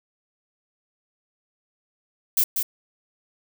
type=noise with echo; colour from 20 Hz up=violet; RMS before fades=-19 dBFS; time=2.37-2.44 s; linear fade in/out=5 ms; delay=190 ms; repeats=1; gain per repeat=-5 dB; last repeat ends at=2.63 s; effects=none